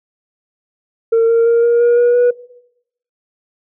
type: tone with pitch steps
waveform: sine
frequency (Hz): 456.2 / 461.2 / 466.3 / 471.5 / 476.7 / 481.9 / 487.3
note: A#4 / A#4 / A#4 / A#4 / A#4 / B4 / B4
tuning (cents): -37 / -19 / +1 / +20 / +39 / -43 / -23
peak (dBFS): -6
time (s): 1.12-2.31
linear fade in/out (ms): 10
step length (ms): 170
effects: noise-tail reverb RT60 0.8 s tail -19 dB re dry + tanh soft clip ceiling -7 dBFS